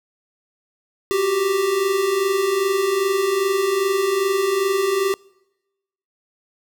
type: tone pair together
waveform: square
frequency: 370 / 392.5 Hz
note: F#4 / G4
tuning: 0 / +2 cents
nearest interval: minor second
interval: 102 cents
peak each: -25 / -19 dBFS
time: 1.11-5.14 s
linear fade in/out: 0 ms
effects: noise-tail reverb RT60 1.0 s tail -26 dB re dry